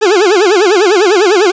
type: tone with vibrato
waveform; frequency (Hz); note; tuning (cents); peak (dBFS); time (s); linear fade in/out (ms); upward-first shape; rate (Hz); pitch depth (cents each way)
40% pulse; 390; G4; -9; -5; 0.01-1.52; 20; sine; 10; 210
effects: resampled to 16000 Hz + 7-bit